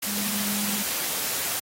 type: tone in noise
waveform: sine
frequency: 205.1 Hz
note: G#3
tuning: 21 cents flat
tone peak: -31 dBFS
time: 0.06-0.83 s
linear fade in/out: 10 ms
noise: white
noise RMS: -28 dBFS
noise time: 0.02-1.6 s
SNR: -6 dB
effects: high-pass 100 Hz 12 dB/octave + AAC 48 kbps